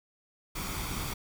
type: noise with comb filter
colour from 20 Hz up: pink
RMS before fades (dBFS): -35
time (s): 0.55-1.14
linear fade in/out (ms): 10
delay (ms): 0.87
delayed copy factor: +0.5
effects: none